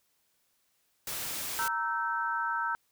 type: noise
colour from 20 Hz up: white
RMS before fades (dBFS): -36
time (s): 1.07-1.68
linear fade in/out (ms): 2
type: chord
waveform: sine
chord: E diminished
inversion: second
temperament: equal with one note detuned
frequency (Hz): 932.3 / 1318.5 / 1545.5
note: Bb5 / E6 / G6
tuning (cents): 0 / 0 / -25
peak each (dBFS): -33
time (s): 1.59-2.75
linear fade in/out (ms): 0
effects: white hiss -73 dBFS RMS until 2.91 s